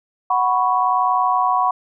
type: chord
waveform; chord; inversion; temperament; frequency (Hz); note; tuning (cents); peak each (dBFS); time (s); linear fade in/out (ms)
sine; F# suspended fourth; none; equal; 740 / 987.8 / 1108.7; F#5 / B5 / C#6; 0 / 0 / 0; -19; 0.3-1.71; 5
effects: none